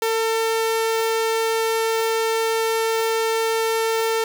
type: tone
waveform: sawtooth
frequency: 449.5 Hz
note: A4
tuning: 37 cents sharp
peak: -15 dBFS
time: 0.02-4.24 s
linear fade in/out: 2 ms
effects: none